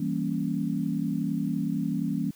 sine chord, E diminished seventh, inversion none, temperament equal, 164.81 / 196 / 233.1 / 277.2 Hz, E3 / G3 / Bb3 / Db4, 0 / 0 / 0 / 0 cents, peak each -31 dBFS, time 0-2.31 s, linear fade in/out 5 ms, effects white hiss -57 dBFS RMS until 2.35 s

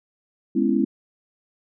sine chord, C# minor seventh, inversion second, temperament just, 207.9 / 249.5 / 277.2 / 332.6 Hz, G#3 / B3 / C#4 / E4, +2 / +18 / 0 / +16 cents, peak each -23 dBFS, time 0.55-0.85 s, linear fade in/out 10 ms, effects none

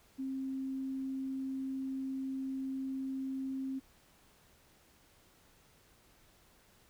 sine tone, 266.2 Hz, C4, 30 cents sharp, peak -35 dBFS, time 0.18-3.8 s, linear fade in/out 20 ms, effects pink hiss -65 dBFS RMS until 6.89 s

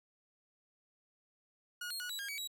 sawtooth tone with pitch steps, 1445 / 4254 / 1460 / 3913 / 1621 / 2270 / 3873 Hz, F#6 / C8 / F#6 / B7 / G#6 / C#7 / B7, -41 / +28 / -24 / -17 / -42 / +41 / -35 cents, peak -36 dBFS, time 1.81-2.475 s, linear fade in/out 5 ms, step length 95 ms, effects none

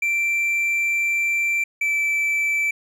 triangle tone pair in turn, 2349 / 2322 Hz, D7 / D7, 0 / -20 cents, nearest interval unison, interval 20 cents, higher first, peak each -17 / -17 dBFS, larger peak neither, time 0.02-1.64 / 1.81-2.71 s, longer first, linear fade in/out 5 ms, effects none

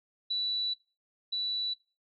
sine tone pair in turn, 3951 / 3951 Hz, B7 / B7, 0 / 0 cents, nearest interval unison, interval 0 cents, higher neither, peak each -28 / -29 dBFS, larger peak first, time 0.3-0.74 / 1.32-1.74 s, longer first, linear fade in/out 10 ms, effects noise-tail reverb RT60 0.3 s tail -20 dB re dry

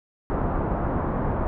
pink low-pass noise, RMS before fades -25 dBFS, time 0.3-1.47 s, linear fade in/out 0 ms, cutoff 1200 Hz, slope 24 dB/octave, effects none

